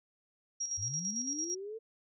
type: tone with tremolo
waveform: sine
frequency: 5650 Hz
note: F8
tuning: 19 cents sharp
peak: -32 dBFS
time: 0.6-1.55 s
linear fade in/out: 10 ms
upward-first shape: square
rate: 8.9 Hz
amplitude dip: 55%
type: linear sweep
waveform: sine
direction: up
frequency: 84.4 to 455.3 Hz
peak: -39 dBFS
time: 0.77-1.79 s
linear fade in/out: 20 ms
effects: none